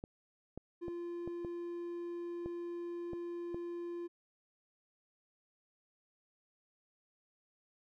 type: clicks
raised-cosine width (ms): 2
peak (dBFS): -30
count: 8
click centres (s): 0.039 / 0.576 / 0.882 / 1.276 / 1.448 / 2.46 / 3.133 / 3.545
type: tone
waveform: triangle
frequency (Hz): 345.6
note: F4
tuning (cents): -18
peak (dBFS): -37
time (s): 0.81-4.08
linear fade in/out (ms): 20
effects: none